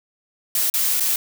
blue noise with dropouts, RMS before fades -20 dBFS, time 0.55-1.16 s, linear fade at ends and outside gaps 2 ms, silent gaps 0.7-0.739 / 0.999-1.005 s, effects none

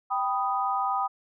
sine chord, G augmented, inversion none, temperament equal, 784 / 987.8 / 1244.5 Hz, G5 / B5 / D#6, 0 / 0 / 0 cents, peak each -28 / -30 / -28 dBFS, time 0.1-1.08 s, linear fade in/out 20 ms, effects none

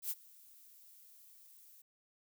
violet noise with ADSR envelope, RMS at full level -36 dBFS, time 0.02-1.82 s, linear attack 85 ms, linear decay 37 ms, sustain -24 dB, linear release 6 ms, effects none

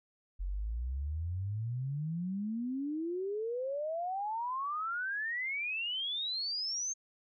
sine exponential sweep, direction up, 43.65 to 6460 Hz, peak -33 dBFS, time 0.39-6.94 s, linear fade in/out 20 ms, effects none

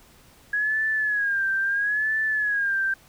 sine tone with vibrato, 1660 Hz, G#6, 1 cent flat, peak -21 dBFS, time 0.53-2.94 s, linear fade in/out 5 ms, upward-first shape sine, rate 0.75 Hz, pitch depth 98 cents each way, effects pink hiss -54 dBFS RMS until 3.08 s

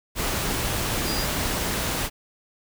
sine tone in noise, 4852 Hz, D#8, 44 cents flat, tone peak -30 dBFS, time 1.04-1.27 s, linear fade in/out 50 ms, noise pink, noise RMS -26 dBFS, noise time 0.15-2.1 s, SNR -7 dB, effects none

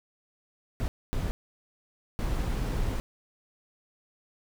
brown noise bursts at uneven times, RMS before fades -29 dBFS, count 3, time 0.8-0.88 / 1.13-1.31 / 2.19-3 s, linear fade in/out 0 ms, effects none

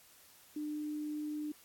sine tone, 300.4 Hz, D4, 39 cents sharp, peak -36 dBFS, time 0.56-1.52 s, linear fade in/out 5 ms, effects white hiss -61 dBFS RMS until 1.64 s + AAC 64 kbps

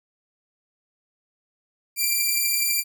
5% pulse beating tone pair, 2349 / 2361 Hz, D7 / D7, 0 / +9 cents, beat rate 12 Hz, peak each -17 / -12 dBFS, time 1.96-2.84 s, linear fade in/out 50 ms, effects none

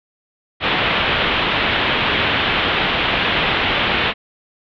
white low-pass noise, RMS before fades -18 dBFS, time 0.6-4.14 s, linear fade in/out 50 ms, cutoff 3500 Hz, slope 48 dB/octave, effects none

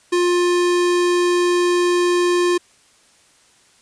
square tone, 353.1 Hz, F4, 19 cents sharp, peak -15 dBFS, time 0.12-2.58 s, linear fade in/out 10 ms, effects white hiss -54 dBFS RMS until 3.81 s + resampled to 22050 Hz

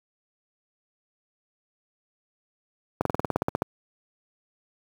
slowing click train, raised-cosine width 1 ms, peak -9 dBFS, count 12, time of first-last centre 3.01-3.621 s, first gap 43 ms, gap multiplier 1.05, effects high-pass 80 Hz 12 dB/octave + 7-bit

